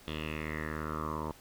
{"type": "tone with low-pass filter sweep", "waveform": "10% pulse", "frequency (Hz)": 77.4, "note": "D#2", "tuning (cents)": -9, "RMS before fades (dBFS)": -37, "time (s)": [0.08, 1.32], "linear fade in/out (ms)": 0, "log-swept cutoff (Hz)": [3300, 870], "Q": 5.6, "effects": ["pink hiss -56 dBFS RMS until 1.4 s"]}